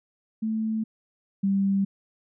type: tone pair in turn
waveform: sine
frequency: 220 / 196.27 Hz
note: A3 / G3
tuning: 0 / +2 cents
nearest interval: major second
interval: 198 cents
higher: first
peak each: -24 / -20 dBFS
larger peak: second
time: 0.42-0.84 / 1.43-1.85 s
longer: neither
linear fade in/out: 10 ms
effects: none